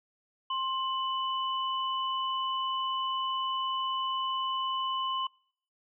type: tone pair together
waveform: sine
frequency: 1055 / 2984 Hz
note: C6 / F#7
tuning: +14 / +14 cents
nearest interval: octave + tritone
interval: 1800 cents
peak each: -30 / -35 dBFS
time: 0.5-5.27 s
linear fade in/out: 5 ms
effects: noise-tail reverb RT60 0.6 s tail -26 dB re dry